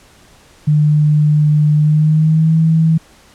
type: tone with pitch glide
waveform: sine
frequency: 150.4 to 161.19 Hz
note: D3 to E3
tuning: +42 to -38 cents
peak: -8 dBFS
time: 0.67-2.98 s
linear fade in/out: 10 ms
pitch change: +120 cents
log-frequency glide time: 1.77-2.56 s
effects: pink hiss -46 dBFS RMS until 3.34 s + low-pass 10000 Hz 12 dB/octave